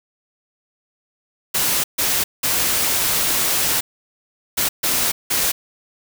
white noise bursts at uneven times, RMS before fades -19 dBFS, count 6, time 1.54-1.84 / 1.98-2.24 / 2.43-3.81 / 4.57-4.69 / 4.83-5.12 / 5.3-5.52 s, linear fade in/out 10 ms, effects none

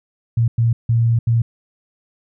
sine tone bursts at uneven times, 116 Hz, A#2, 8 cents flat, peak -12 dBFS, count 4, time 0.37-0.48 / 0.58-0.73 / 0.89-1.19 / 1.27-1.42 s, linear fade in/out 5 ms, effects none

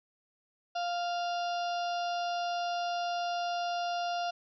harmonic tone, 698.5 Hz, F5, in tune, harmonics 1 / 2 / 4 / 5 / 6 / 7 / 8, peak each -31 / -41 / -43 / -48 / -49 / -47 / -49 dBFS, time 0.75-4.31 s, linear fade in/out 10 ms, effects none

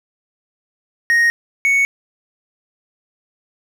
triangle tone pair in turn, 1867 / 2220 Hz, A#6 / C#7, +2 / +2 cents, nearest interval minor third, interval 300 cents, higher second, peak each -9 / -10 dBFS, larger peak first, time 1.1-1.3 / 1.65-1.85 s, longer neither, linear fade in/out 0 ms, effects none

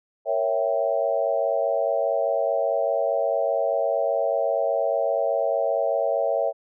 sine chord, A# diminished seventh, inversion none, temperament equal, 466.2 / 554.4 / 659.3 / 784 Hz, A#4 / C#5 / E5 / G5, 0 / 0 / 0 / 0 cents, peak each -29 / -24 / -24 / -30 dBFS, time 0.25-6.53 s, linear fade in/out 50 ms, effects none

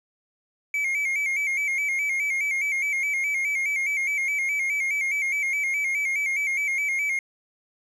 triangle tone with vibrato, 2217 Hz, C#7, in tune, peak -21 dBFS, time 0.74-7.19 s, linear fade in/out 2 ms, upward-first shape square, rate 4.8 Hz, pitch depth 62 cents each way, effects resampled to 32000 Hz + 9-bit

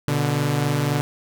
sawtooth tone pair together, 122.1 / 145.96 Hz, B2 / D3, -19 / -10 cents, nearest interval minor third, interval 309 cents, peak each -20 / -17 dBFS, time 0.08-1.01 s, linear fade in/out 0 ms, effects none

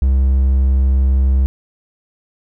triangle tone, 66.2 Hz, C2, 21 cents sharp, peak -8 dBFS, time 0.02-1.46 s, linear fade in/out 0 ms, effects none

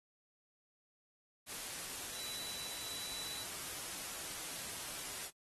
sine tone in noise, 3951 Hz, B7, in tune, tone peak -47 dBFS, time 2.12-3.47 s, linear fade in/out 50 ms, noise white, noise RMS -44 dBFS, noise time 1.46-5.31 s, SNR -6 dB, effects AAC 32 kbps

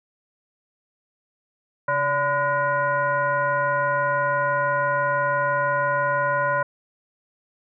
sine tone with frequency modulation, 1011 Hz, B5, 40 cents sharp, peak -19 dBFS, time 1.88-6.63 s, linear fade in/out 5 ms, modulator 437 Hz, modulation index 1.3, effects none

